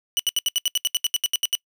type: tone bursts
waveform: sawtooth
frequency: 2960 Hz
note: F#7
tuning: in tune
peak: -15 dBFS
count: 15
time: 0.17-1.552 s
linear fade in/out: 0 ms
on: 24 ms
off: 73 ms
effects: noise-tail reverb RT60 0.1 s tail -25 dB re dry